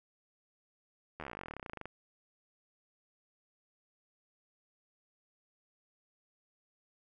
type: slowing click train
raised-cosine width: 0.5 ms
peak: -27 dBFS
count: 28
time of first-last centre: 1.2-1.856 s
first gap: 12 ms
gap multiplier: 1.05
effects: none